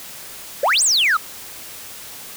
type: exponential two-way sweep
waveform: sine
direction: up then down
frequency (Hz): 493.9 to 8890 to 1206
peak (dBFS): -11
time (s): 0.63-1.17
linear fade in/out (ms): 5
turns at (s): 0.83
effects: tanh soft clip ceiling -12 dBFS + white hiss -36 dBFS RMS until 2.36 s